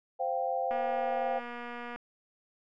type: chord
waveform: sine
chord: C suspended fourth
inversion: none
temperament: equal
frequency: 523.3 / 698.5 / 784 Hz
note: C5 / F5 / G5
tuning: 0 / 0 / 0 cents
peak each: -33 dBFS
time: 0.19-1.4 s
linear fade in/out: 20 ms
type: click train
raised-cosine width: 0.5 ms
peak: -27 dBFS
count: 301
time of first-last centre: 0.71-1.96 s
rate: 240 Hz
effects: none